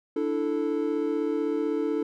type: chord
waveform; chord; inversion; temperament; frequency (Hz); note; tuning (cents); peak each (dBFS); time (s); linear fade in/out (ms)
triangle; D suspended second; none; equal; 293.7 / 329.6 / 440; D4 / E4 / A4; 0 / 0 / 0; -27 / -28 / -26; 0.16-2.03; 5
effects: none